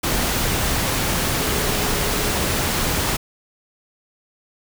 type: tone in noise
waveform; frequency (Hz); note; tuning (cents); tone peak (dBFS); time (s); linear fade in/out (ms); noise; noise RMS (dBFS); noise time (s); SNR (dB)
sine; 421; G#4; +24; -31; 1.41-2.32; 10; pink; -21; 0.03-3.17; -13
effects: none